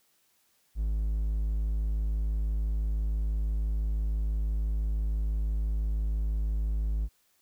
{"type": "tone", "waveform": "triangle", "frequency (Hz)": 53, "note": "G#1", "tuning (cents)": 36, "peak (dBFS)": -24, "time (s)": [0.75, 7.09], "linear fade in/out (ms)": 50, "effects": ["white hiss -69 dBFS RMS until 7.41 s"]}